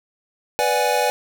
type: chord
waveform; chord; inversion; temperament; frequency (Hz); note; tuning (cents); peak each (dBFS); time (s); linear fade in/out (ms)
square; G# half-diminished seventh; first; equal; 493.9 / 587.3 / 740 / 830.6; B4 / D5 / F#5 / G#5; 0 / 0 / 0 / 0; -23 / -24 / -26 / -22; 0.59-1.1; 0
effects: none